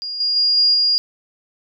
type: tone with level steps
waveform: sine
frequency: 4840 Hz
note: D#8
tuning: 49 cents flat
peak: -24 / -16 / -13 / -11 / -13 dBFS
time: 0.02-0.98 s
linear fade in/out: 0 ms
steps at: 0.2 / 0.36 / 0.57 / 0.74 s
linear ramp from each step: 5 ms
effects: none